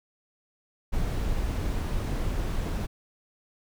brown noise, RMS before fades -28 dBFS, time 0.92-2.87 s, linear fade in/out 20 ms, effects none

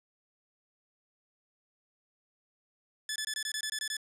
10% pulse tone bursts, 1730 Hz, A6, 30 cents flat, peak -23 dBFS, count 10, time 3.09-3.968 s, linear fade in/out 2 ms, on 68 ms, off 22 ms, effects low-pass 10000 Hz 12 dB/octave

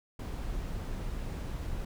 brown noise, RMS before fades -36 dBFS, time 0.19-1.85 s, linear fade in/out 5 ms, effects none

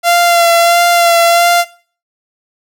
sawtooth tone with vibrato, 687 Hz, F5, 29 cents flat, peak -3 dBFS, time 0.03-1.65 s, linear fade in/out 50 ms, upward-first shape sine, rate 1.5 Hz, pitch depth 21 cents each way, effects noise-tail reverb RT60 0.4 s tail -18 dB re dry

